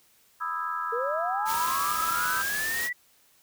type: chord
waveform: sine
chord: E major seventh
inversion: second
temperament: just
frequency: 988.9 / 1236.1 / 1318.5 / 1648.1 Hz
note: B5 / D#6 / E6 / G#6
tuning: +2 / -12 / 0 / -14 cents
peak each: -35 / -35 / -31 / -37 dBFS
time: 0.4-2.43 s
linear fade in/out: 20 ms
type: linear sweep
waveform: sine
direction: up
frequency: 449 to 1975.5 Hz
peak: -28 dBFS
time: 0.92-2.93 s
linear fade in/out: 10 ms
type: noise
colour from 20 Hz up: white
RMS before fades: -33 dBFS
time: 1.45-2.9 s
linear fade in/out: 50 ms
effects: white hiss -62 dBFS RMS until 3.42 s